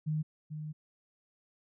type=tone pair in turn; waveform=sine; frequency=154.2 / 153.13 Hz; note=D#3 / D#3; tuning=-15 / -27 cents; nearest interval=unison; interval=12 cents; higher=first; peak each=-29 / -37 dBFS; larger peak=first; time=0.06-0.23 / 0.5-0.73 s; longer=second; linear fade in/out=20 ms; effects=none